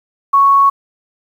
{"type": "tone", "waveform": "sine", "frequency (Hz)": 1108.7, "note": "C#6", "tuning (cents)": 0, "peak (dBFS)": -6, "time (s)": [0.33, 0.7], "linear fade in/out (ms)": 10, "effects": ["7-bit"]}